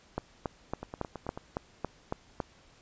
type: two click trains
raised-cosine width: 1 ms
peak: -17 / -24 dBFS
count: 9 / 6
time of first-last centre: 0.18-2.402 / 0.83-1.375 s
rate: 3.6 / 9.17 Hz
effects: pink hiss -60 dBFS RMS until 2.81 s + resampled to 16000 Hz